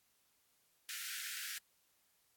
pink high-pass noise, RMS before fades -44 dBFS, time 0.89-1.58 s, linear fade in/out 0 ms, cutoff 1400 Hz, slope 96 dB/octave, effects white hiss -75 dBFS RMS until 2.36 s + AAC 64 kbps

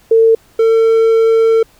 sine / triangle tone pair in turn, 450.9 / 450.9 Hz, A4 / A4, +42 / +42 cents, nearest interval unison, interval 0 cents, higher neither, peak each -5 dBFS, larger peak neither, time 0.11-0.35 / 0.59-1.63 s, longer second, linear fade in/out 5 ms, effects pink hiss -49 dBFS RMS until 1.79 s

